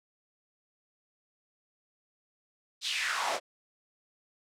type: noise with high-pass filter sweep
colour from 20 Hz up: pink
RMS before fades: -31 dBFS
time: 2.81-3.4 s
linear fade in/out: 50 ms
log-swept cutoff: 4200 to 520 Hz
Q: 3.1
effects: low-pass 7000 Hz 12 dB/octave